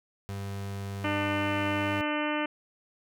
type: tone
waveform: 35% pulse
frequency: 99 Hz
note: G2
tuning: 18 cents sharp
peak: -32 dBFS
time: 0.29-2.01 s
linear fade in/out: 0 ms
type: harmonic tone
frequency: 299.8 Hz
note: D4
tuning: 36 cents sharp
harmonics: 1 / 2 / 3 / 4 / 5 / 6 / 7 / 8 / 9 / 10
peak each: -31 / -34 / -36 / -37 / -38 / -39 / -39 / -40 / -41 / -41 dBFS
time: 1.04-2.46 s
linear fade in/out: 5 ms
effects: none